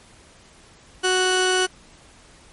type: tone pair together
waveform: sawtooth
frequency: 370 / 1480 Hz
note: F#4 / F#6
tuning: 0 / 0 cents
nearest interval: 2 octaves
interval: 2400 cents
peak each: -16 dBFS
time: 1.03-1.67 s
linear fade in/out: 20 ms
effects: pink hiss -50 dBFS RMS until 2.52 s + MP3 48 kbps